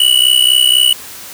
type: tone with amplitude modulation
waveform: square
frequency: 2946 Hz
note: F#7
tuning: 8 cents flat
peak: -4 dBFS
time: 0-0.93 s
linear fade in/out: 5 ms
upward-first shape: sine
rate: 64 Hz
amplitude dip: 85%
effects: white hiss -31 dBFS RMS until 1.33 s